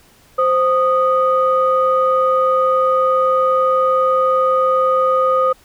sine tone pair together, 521.4 / 1239 Hz, C5 / D#6, -6 / -8 cents, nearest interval octave + minor third, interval 1498 cents, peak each -14 dBFS, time 0.38-5.53 s, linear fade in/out 10 ms, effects tanh soft clip ceiling -4 dBFS + pink hiss -50 dBFS RMS until 5.64 s

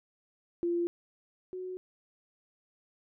sine tone pair in turn, 344.7 / 368.6 Hz, F4 / F#4, -23 / -7 cents, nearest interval minor second, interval 116 cents, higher second, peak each -27 / -36 dBFS, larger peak first, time 0.63-0.87 / 1.53-1.77 s, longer neither, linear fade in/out 0 ms, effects none

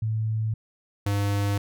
sine / square tone pair in turn, 110 / 101.03 Hz, A2 / G#2, 0 / -47 cents, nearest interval minor second, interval 147 cents, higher first, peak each -23 dBFS, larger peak neither, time 0.02-0.54 / 1.06-1.58 s, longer neither, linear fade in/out 5 ms, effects none

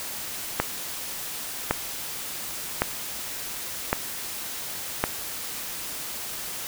click train, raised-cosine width 0.5 ms, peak -5 dBFS, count 5, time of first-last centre 0.6-5.04 s, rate 0.901 Hz, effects white hiss -34 dBFS RMS until 6.67 s

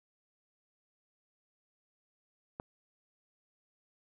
click, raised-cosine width 1 ms, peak -25 dBFS, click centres 2.599 s, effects none

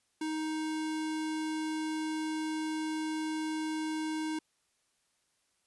square tone, 312.8 Hz, D#4, 9 cents sharp, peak -33 dBFS, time 0.21-4.39 s, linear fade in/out 5 ms, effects white hiss -75 dBFS RMS until 5.66 s + resampled to 24000 Hz

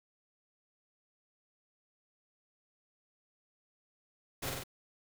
pink noise with echo, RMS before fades -38 dBFS, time 4.42-4.5 s, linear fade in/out 10 ms, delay 46 ms, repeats 3, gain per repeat -2 dB, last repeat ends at 4.638 s, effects none

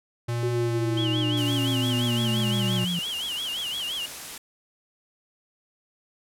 square tone with pitch glide, 118.6 to 119.36 Hz, A#2 to A#2, +30 to +41 cents, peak -26 dBFS, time 0.28-2.85 s, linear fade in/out 10 ms, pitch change +11 cents, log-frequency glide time 2-2.17 s
sine linear sweep, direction down, 370 to 170 Hz, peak -26 dBFS, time 0.43-2.99 s, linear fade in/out 0 ms
sine tone with vibrato, 3063 Hz, G7, 41 cents flat, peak -28 dBFS, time 0.97-4.06 s, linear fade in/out 5 ms, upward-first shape sine, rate 5.8 Hz, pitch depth 160 cents each way
white noise, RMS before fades -37 dBFS, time 1.37-4.38 s, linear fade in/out 5 ms
effects low-pass 12000 Hz 12 dB/octave

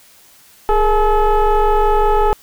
sine tone with frequency modulation, 415.3 Hz, G#4, in tune, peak -8 dBFS, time 0.69-2.33 s, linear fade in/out 0 ms, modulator 438 Hz, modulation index 1.5, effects tanh soft clip ceiling -8 dBFS + white hiss -47 dBFS RMS until 2.42 s

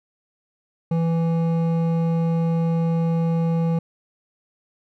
triangle tone with hard clipping, 165.8 Hz, E3, 10 cents sharp, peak -20 dBFS, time 0.91-3.79 s, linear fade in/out 5 ms, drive 14 dB, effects none

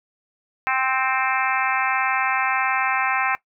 harmonic tone with a mistuned harmonic, 261.6 Hz, C4, in tune, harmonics 3 / 4 / 5 / 6 / 7 / 8 / 9 / 10, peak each -25 / -26 / -27 / -28 / -28 / -29 / -30 / -30 dBFS, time 0.67-3.35 s, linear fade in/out 0 ms, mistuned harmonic 8, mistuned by +22 cents, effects noise-tail reverb RT60 0.1 s tail -19 dB re dry

